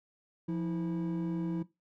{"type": "tone pair together", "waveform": "triangle", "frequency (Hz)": [173.32, 325.2], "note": ["F3", "E4"], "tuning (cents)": [-13, -23], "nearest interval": "major seventh", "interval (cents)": 1090, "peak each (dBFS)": [-30, -32], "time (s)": [0.48, 1.63], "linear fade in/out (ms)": 10, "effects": ["noise-tail reverb RT60 0.2 s tail -17 dB re dry", "tanh soft clip ceiling -24 dBFS"]}